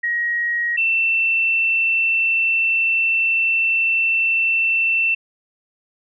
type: tone pair in turn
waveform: sine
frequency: 1892 / 2682 Hz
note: A#6 / E7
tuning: +25 / +29 cents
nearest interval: tritone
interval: 604 cents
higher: second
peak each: -18 / -15 dBFS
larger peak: second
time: 0.03-0.77 / 0.77-5.15 s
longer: second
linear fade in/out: 10 ms
effects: none